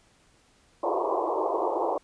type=band-pass noise; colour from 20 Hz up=pink; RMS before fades=-27 dBFS; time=0.83-1.98 s; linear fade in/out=5 ms; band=330 to 1100 Hz; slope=96 dB/octave; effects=pink hiss -62 dBFS RMS until 2.03 s + resampled to 22050 Hz